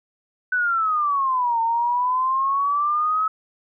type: exponential two-way sweep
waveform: sine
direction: down then up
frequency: 1512 to 906 to 1292 Hz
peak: -18 dBFS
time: 0.52-3.28 s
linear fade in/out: 5 ms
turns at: 1.61 s
effects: none